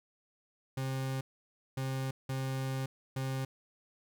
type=tone bursts at uneven times; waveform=40% pulse; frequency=132.9 Hz; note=C3; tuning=27 cents sharp; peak=-32 dBFS; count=4; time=0.77-1.21 / 1.77-2.11 / 2.29-2.86 / 3.16-3.45 s; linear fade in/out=5 ms; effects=none